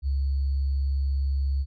sine tone with sample-and-hold, 68.5 Hz, C#2, 20 cents flat, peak -22 dBFS, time 0.02-1.66 s, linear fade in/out 50 ms, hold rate 4410 Hz, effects resampled to 11025 Hz

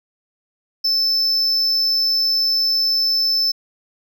triangle tone, 5274 Hz, E8, in tune, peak -14 dBFS, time 0.84-3.52 s, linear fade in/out 10 ms, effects none

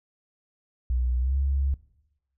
sine tone with pitch glide, 61.74 to 68.5 Hz, B1 to C#2, 0 to -20 cents, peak -22 dBFS, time 0.9-1.74 s, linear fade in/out 0 ms, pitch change +180 cents, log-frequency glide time 1.19-1.36 s, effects noise-tail reverb RT60 0.9 s tail -18 dB re dry

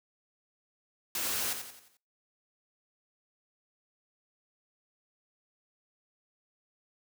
white noise with echo, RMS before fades -33 dBFS, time 1.15-1.53 s, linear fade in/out 2 ms, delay 88 ms, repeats 5, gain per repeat -7 dB, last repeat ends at 1.97 s, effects noise-tail reverb RT60 0.4 s tail -25 dB re dry + high-pass 100 Hz 12 dB/octave

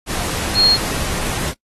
sine tone in noise, 4270 Hz, C8, 34 cents sharp, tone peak -10 dBFS, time 0.54-0.78 s, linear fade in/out 50 ms, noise pink, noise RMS -23 dBFS, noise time 0.06-1.54 s, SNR +10 dB, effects noise-tail reverb RT60 0.1 s tail -21 dB re dry + AAC 32 kbps

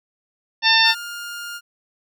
harmonic tone, 898 Hz, A5, 35 cents sharp, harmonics 1 / 2 / 3 / 4 / 5 / 6, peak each -21 / -18 / -20 / -18 / -21 / -21 dBFS, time 0.62-0.95 s, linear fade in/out 50 ms
sawtooth tone, 1411 Hz, F6, 17 cents sharp, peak -26 dBFS, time 0.83-1.61 s, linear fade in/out 50 ms
effects none

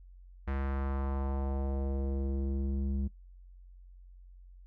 square tone with low-pass filter sweep, 68 Hz, C#2, 33 cents flat, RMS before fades -33 dBFS, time 0.47-3.08 s, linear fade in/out 10 ms, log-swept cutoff 1800 to 210 Hz, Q 1.7, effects noise-tail reverb RT60 0.1 s tail -19 dB re dry + added 45 Hz sine -50 dBFS peak until 4.66 s

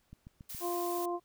click train, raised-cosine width 5 ms, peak -36 dBFS, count 4, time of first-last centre 0.13-0.548 s, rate 7.18 Hz
blue noise, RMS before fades -43 dBFS, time 0.49-1.06 s, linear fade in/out 10 ms
harmonic tone, 349.2 Hz, F4, in tune, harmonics 1 / 2 / 3, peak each -34 / -37 / -39 dBFS, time 0.6-1.2 s, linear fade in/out 50 ms
effects pink hiss -73 dBFS RMS until 1.24 s

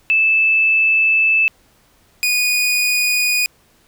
sine / sawtooth tone pair in turn, 2628 / 2467 Hz, E7 / D#7, -6 / -15 cents, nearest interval minor second, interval 109 cents, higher first, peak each -11 dBFS, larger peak neither, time 0.1-1.48 / 2.23-3.46 s, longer first, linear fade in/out 0 ms, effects pink hiss -55 dBFS RMS until 3.87 s

